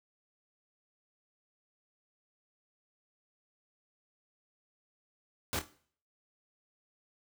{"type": "noise with echo", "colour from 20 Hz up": "pink", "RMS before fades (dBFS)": -33, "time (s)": [5.53, 5.59], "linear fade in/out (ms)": 0, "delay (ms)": 26, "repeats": 3, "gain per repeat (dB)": -10, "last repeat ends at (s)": 5.668, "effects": ["noise-tail reverb RT60 0.5 s tail -17 dB re dry", "high-pass 60 Hz 12 dB/octave"]}